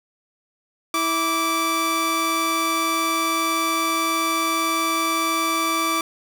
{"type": "tone pair together", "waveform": "sawtooth", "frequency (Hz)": [326.9, 1165], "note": ["E4", "D6"], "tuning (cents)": [-14, -14], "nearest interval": "octave + minor seventh", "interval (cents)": 2200, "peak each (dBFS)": [-22, -17], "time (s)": [0.94, 6.01], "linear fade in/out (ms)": 2, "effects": []}